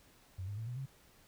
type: tone with pitch steps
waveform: sine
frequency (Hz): 93 / 102 / 111.88 / 122.71 / 134.6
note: F#2 / G#2 / A2 / B2 / C3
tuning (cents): +9 / -31 / +29 / -11 / +49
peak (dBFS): -38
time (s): 0.38-0.86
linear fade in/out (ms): 10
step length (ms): 96
effects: pink hiss -64 dBFS RMS until 1.27 s